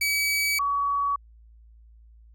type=tone pair in turn; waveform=sawtooth / sine; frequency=2282 / 1131.2 Hz; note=C#7 / C#6; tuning=+50 / +35 cents; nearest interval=octave; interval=1215 cents; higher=first; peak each=-19 / -22 dBFS; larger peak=first; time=0.01-0.59 / 0.59-1.16 s; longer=first; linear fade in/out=5 ms; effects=added 56 Hz sine -49 dBFS peak until 2.34 s